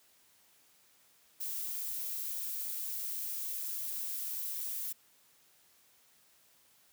violet noise, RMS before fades -38 dBFS, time 1.4-4.93 s, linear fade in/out 10 ms, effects white hiss -66 dBFS RMS until 6.92 s + high-pass 60 Hz 12 dB/octave

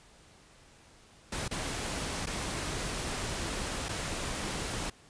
pink noise with dropouts, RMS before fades -35 dBFS, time 1.32-4.9 s, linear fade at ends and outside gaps 5 ms, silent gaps 1.481-1.51 / 2.259-2.268 / 3.886-3.89 s, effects pink hiss -58 dBFS RMS until 5.09 s + resampled to 22050 Hz

